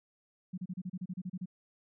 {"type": "tone bursts", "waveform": "sine", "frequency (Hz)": 182.8, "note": "F#3", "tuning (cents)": -21, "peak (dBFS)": -35, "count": 12, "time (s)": [0.53, 1.458], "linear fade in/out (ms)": 10, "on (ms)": 48, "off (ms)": 32, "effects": []}